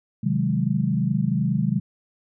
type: chord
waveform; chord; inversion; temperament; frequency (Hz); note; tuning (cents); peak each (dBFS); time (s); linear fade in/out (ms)
sine; Ab dominant seventh; first; equal; 130.81 / 155.56 / 185 / 207.7; C3 / Eb3 / Gb3 / Ab3; 0 / 0 / 0 / 0; -25; 0.23-1.8; 10
effects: none